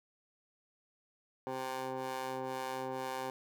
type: ring-modulated tone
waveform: 20% pulse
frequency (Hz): 130.81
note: C3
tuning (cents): 0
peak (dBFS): -29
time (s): 1.47-3.3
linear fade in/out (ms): 0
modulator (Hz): 653
effects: none